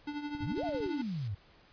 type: tone with tremolo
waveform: square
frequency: 293.3 Hz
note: D4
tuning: 2 cents flat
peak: -34 dBFS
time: 0.07-1.02 s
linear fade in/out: 5 ms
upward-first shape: triangle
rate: 12 Hz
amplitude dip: 70%
type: click train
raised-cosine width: 5 ms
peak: -34 dBFS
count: 10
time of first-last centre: 0.35-0.861 s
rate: 17.6 Hz
type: exponential two-way sweep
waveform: sine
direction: up then down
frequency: 88.2 to 740 to 92 Hz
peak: -33 dBFS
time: 0.42-1.35 s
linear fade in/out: 10 ms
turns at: 0.64 s
type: noise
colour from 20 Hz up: blue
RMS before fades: -46 dBFS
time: 0.55-1.28 s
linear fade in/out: 5 ms
effects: pink hiss -61 dBFS RMS until 1.72 s + resampled to 11025 Hz